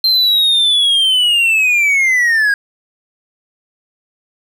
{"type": "linear sweep", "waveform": "triangle", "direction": "down", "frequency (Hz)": [4161, 1614], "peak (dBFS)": -8, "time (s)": [0.04, 2.54], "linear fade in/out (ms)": 2, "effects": []}